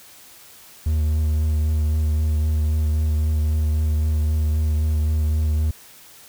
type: tone with vibrato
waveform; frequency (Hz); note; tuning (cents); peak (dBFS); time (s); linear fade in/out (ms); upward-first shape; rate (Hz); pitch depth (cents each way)
triangle; 77; D#2; -17; -15; 0.86-5.71; 5; triangle; 3.8; 23
effects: white hiss -46 dBFS RMS until 6.28 s